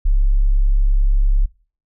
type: tone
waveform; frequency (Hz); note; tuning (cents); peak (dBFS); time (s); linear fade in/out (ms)
sine; 34.38; C#1; -13; -11; 0.05-1.46; 10
effects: noise-tail reverb RT60 0.4 s tail -21 dB re dry